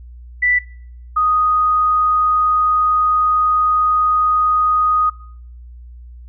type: tone pair in turn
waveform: sine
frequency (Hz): 1975.5 / 1244.5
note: B6 / D#6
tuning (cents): 0 / 0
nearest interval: minor sixth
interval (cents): 800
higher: first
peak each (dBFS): -12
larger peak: neither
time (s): 0.42-0.59 / 1.16-5.1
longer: second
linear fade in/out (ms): 10
effects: noise-tail reverb RT60 0.6 s tail -21 dB re dry + added 60 Hz sine -34 dBFS peak until 6.28 s